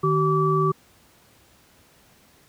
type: tone cluster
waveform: sine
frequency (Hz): 154.3 / 382 / 1154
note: D#3 / G4 / D6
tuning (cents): -14 / -45 / -31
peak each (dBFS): -22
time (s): 0.03-0.72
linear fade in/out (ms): 10
effects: pink hiss -56 dBFS RMS until 2.48 s + high-pass 60 Hz 12 dB/octave